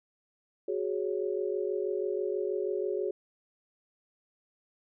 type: chord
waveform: sine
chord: F# suspended second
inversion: none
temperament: just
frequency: 370 / 416.2 / 555 Hz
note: F#4 / G#4 / C#5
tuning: 0 / +4 / +2 cents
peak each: -32 / -32 / -37 dBFS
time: 0.68-3.11 s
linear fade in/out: 5 ms
effects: none